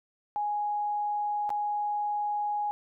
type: tone with dropouts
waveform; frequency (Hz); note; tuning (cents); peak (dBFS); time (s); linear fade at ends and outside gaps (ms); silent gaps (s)
sine; 830.6; G#5; 0; -27; 0.36-2.71; 0; 1.493-1.503
effects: none